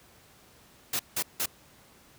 white noise bursts, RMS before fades -29 dBFS, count 3, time 0.93-1.459 s, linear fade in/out 5 ms, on 63 ms, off 170 ms, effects pink hiss -57 dBFS RMS until 2.18 s + high-pass 60 Hz 12 dB/octave

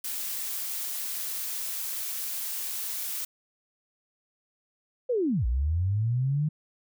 blue noise, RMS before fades -33 dBFS, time 0.04-3.25 s, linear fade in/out 5 ms
sine linear two-way sweep, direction down then up, 522 to 55 to 155.6 Hz, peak -23 dBFS, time 5.09-6.49 s, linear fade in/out 10 ms, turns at 5.46 s
effects none

